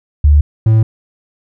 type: tone pair in turn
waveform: sine / triangle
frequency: 73.42 / 110.66 Hz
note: D2 / A2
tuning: 0 / +10 cents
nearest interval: perfect fifth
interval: 710 cents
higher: second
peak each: -4 dBFS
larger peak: neither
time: 0.24-0.41 / 0.66-0.83 s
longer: neither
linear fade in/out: 5 ms
effects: none